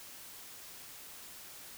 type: silence
effects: white hiss -50 dBFS RMS until 1.77 s